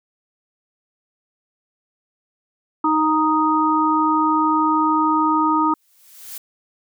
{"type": "harmonic tone", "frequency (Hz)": 311.1, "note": "D#4", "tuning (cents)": 0, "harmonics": [1, 3, 4], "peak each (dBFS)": [-19, -19, -19], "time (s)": [2.84, 5.74], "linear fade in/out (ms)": 5}
{"type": "noise with exponential growth", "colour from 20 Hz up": "blue", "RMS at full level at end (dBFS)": -31, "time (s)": [5.69, 6.38], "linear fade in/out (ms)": 5, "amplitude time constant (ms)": 150}
{"effects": []}